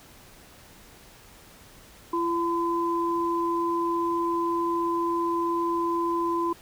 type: tone pair together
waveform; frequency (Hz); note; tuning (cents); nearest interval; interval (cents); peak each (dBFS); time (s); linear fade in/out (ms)
sine; 339.4 / 1016.1; F4 / B5; -49 / +49; octave + perfect fifth; 1898; -26; 2.13-6.53; 5
effects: pink hiss -51 dBFS RMS until 6.61 s